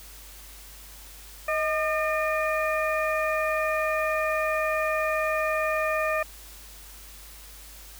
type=harmonic tone with a mistuned harmonic; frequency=606 Hz; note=D#5; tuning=46 cents flat; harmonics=1 / 2 / 3 / 4; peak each=-26 / -29 / -31 / -32 dBFS; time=1.48-6.23 s; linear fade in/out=5 ms; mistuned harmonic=1; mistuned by=+61 cents; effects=added 50 Hz sine -47 dBFS peak until 7.99 s + white hiss -47 dBFS RMS until 7.99 s